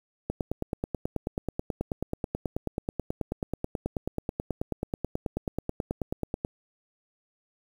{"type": "click train", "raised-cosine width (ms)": 2, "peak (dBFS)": -15, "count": 58, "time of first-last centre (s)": [0.3, 6.449], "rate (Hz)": 9.27, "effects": ["8-bit"]}